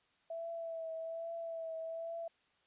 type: tone with vibrato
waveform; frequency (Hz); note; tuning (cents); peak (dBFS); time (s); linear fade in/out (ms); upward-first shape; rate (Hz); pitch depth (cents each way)
sine; 659; E5; -1; -39; 0.3-2.28; 5; triangle; 1.2; 33
effects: white hiss -73 dBFS RMS until 2.66 s + resampled to 8000 Hz